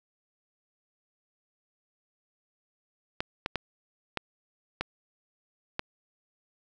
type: clicks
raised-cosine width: 0.3 ms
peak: -13 dBFS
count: 6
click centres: 3.205 / 3.461 / 3.557 / 4.173 / 4.81 / 5.794 s
effects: none